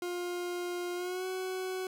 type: tone with pitch glide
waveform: 40% pulse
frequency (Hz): 353.7 to 373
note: F4 to F#4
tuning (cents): +22 to +14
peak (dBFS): -33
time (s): 0.02-1.87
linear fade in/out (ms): 2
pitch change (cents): +92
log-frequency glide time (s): 0.95-1.26
effects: none